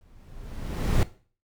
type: noise with exponential growth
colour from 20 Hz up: brown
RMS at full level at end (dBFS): -17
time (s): 0.01-1.03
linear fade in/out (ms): 1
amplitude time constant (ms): 220
effects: noise-tail reverb RT60 0.4 s tail -17 dB re dry